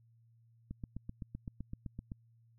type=click train; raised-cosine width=5 ms; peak=-29 dBFS; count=12; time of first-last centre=0.71-2.118 s; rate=7.81 Hz; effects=added 115 Hz sine -63 dBFS peak until 2.58 s